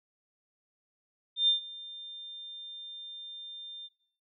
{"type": "tone with ADSR envelope", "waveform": "sine", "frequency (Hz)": 3600, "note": "A7", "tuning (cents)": 39, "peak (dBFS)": -20, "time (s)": [1.36, 3.89], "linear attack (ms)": 120, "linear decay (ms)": 120, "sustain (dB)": -21, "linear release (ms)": 35, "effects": ["noise-tail reverb RT60 0.6 s tail -18 dB re dry"]}